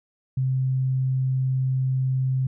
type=tone; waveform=sine; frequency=130.81 Hz; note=C3; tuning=in tune; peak=-20 dBFS; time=0.37-2.47 s; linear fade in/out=5 ms; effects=none